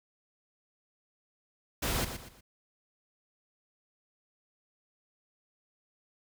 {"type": "noise with echo", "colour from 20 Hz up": "pink", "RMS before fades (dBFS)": -31, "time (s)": [1.82, 2.05], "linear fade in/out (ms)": 10, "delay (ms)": 120, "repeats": 3, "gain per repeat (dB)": -9, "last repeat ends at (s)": 2.41, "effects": []}